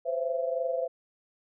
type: tone cluster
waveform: sine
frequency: 511 / 534 / 670 Hz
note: C5 / C5 / E5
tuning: -41 / +35 / +28 cents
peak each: -30 / -33 / -32 dBFS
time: 0.05-0.88 s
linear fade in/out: 20 ms
effects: none